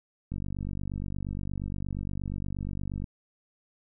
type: click train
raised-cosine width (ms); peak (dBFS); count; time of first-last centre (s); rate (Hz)
5; -22; 133; 0.32-3.042; 48.5
effects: none